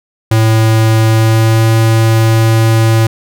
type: tone with pitch glide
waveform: square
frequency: 111.2 to 112.36 Hz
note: A2 to A2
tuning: +19 to +37 cents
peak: -7 dBFS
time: 0.31-3.07 s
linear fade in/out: 5 ms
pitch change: +18 cents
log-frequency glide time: 1.07-1.68 s
effects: none